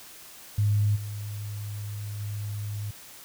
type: tone with level steps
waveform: sine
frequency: 103.83 Hz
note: G#2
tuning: in tune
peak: -20 / -32 / -30 dBFS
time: 0.58-2.91 s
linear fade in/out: 5 ms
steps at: 0.95 / 2.19 s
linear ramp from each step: 20 ms
effects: white hiss -47 dBFS RMS until 3.24 s